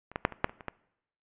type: clicks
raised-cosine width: 0.5 ms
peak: -30 / -15 / -7 / -25 / -8 / -30 / -29 / -18 dBFS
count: 8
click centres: 0.116 / 0.159 / 0.251 / 0.323 / 0.444 / 0.495 / 0.608 / 0.683 s
effects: noise-tail reverb RT60 0.8 s tail -22 dB re dry + resampled to 8000 Hz